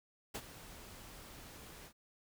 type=noise with ADSR envelope; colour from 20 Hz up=pink; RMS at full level=-40 dBFS; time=0.34-1.93 s; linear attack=13 ms; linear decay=53 ms; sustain=-13 dB; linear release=72 ms; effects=none